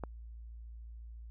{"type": "click", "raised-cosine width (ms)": 1, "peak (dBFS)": -24, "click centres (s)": 0.037, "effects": ["added 57 Hz sine -45 dBFS peak until 1.3 s"]}